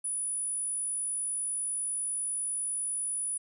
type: tone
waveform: sine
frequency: 9850 Hz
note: D#9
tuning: 19 cents flat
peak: -30 dBFS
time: 0.04-3.38 s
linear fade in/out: 10 ms
effects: none